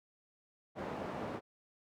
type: band-pass noise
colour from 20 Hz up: white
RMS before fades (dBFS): -41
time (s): 0.75-1.41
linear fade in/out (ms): 50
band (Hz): 100 to 750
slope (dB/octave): 12
effects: none

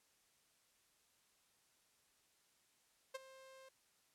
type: tone with ADSR envelope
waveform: sawtooth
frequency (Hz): 529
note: C5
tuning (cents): +19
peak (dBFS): -37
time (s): 3.14-3.69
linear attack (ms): 12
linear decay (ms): 22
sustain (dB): -17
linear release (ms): 6
effects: white hiss -75 dBFS RMS until 4.14 s + low-pass 11000 Hz 12 dB/octave

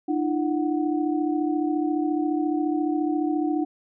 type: tone cluster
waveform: sine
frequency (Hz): 301.8 / 336.2 / 739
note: D4 / E4 / F#5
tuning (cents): +47 / +34 / -2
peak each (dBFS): -23 / -27 / -32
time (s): 0.08-3.65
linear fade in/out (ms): 10
effects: none

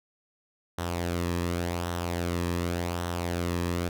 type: tone with flanger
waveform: sawtooth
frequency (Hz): 86.7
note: F2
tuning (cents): -12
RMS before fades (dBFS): -30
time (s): 0.78-3.89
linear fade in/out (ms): 5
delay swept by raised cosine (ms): 0.42 to 1.4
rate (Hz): 0.88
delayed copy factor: -0.5
effects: none

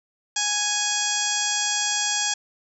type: harmonic tone with a mistuned harmonic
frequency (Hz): 830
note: G#5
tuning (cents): -1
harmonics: 1 / 2 / 3 / 4 / 5 / 6 / 7 / 8 / 9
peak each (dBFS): -32 / -31 / -34 / -29 / -33 / -32 / -29 / -29 / -29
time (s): 0.36-2.34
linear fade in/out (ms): 5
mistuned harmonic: 5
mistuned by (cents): +110
effects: none

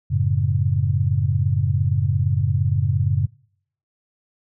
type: chord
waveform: sine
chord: F# minor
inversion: none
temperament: equal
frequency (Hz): 92.5 / 110 / 138.59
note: F#2 / A2 / C#3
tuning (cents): 0 / 0 / 0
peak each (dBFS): -21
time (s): 0.1-3.27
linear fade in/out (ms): 20
effects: noise-tail reverb RT60 0.7 s tail -26 dB re dry

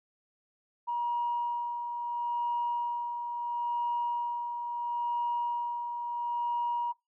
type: tone with tremolo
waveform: sine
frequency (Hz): 954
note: A#5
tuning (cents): +40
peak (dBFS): -26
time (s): 0.87-6.93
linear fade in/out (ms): 20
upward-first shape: sine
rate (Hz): 0.74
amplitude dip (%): 50
effects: noise-tail reverb RT60 0.2 s tail -23 dB re dry + tanh soft clip ceiling -23 dBFS

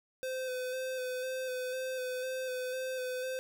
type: tone with vibrato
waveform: square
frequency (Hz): 512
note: C5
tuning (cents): -38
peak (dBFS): -35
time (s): 0.23-3.39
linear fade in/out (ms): 0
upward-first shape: square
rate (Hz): 2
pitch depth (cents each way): 19
effects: none

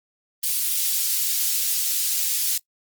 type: high-pass noise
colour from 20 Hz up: white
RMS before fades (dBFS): -23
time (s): 0.43-2.58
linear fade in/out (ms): 5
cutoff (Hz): 4000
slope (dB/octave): 12
effects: noise-tail reverb RT60 0.1 s tail -23 dB re dry + Opus 24 kbps

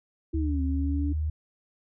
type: linear two-way sweep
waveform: sine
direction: down then up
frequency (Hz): 331.9 to 265.4 to 291.3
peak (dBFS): -29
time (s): 0.33-1.13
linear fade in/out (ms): 10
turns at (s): 0.62
type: tone with pitch glide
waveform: sine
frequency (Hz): 75.2 to 76.91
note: D2 to D#2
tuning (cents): +42 to -20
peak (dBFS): -25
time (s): 0.34-1.3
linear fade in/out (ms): 5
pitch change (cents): +38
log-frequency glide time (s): 1.06-1.12
effects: none

